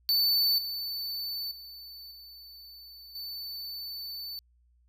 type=tone with level steps; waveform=square; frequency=4511 Hz; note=C#8; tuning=29 cents sharp; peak=-23 / -33 / -44 / -47 / -37 dBFS; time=0.09-4.39 s; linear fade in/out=0 ms; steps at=0.58 / 1.51 / 2.11 / 3.15 s; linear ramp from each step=5 ms; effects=added 60 Hz sine -62 dBFS peak until 4.88 s